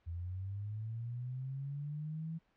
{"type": "linear sweep", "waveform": "sine", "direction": "up", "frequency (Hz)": [82.41, 164.81], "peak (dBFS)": -38, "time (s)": [0.06, 2.39], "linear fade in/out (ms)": 20, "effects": ["pink hiss -75 dBFS RMS until 2.56 s", "low-pass 3000 Hz 12 dB/octave"]}